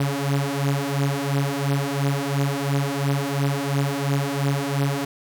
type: beating tone pair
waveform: sawtooth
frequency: 138.59 / 141.49 Hz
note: C#3 / C#3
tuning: 0 / +36 cents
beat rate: 2.9 Hz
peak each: -20 dBFS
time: 0-5.05 s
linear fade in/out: 5 ms
effects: none